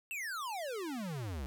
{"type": "exponential sweep", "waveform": "square", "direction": "down", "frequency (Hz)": [2755, 60.9], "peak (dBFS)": -38, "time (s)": [0.11, 1.46], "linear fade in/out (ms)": 0, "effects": []}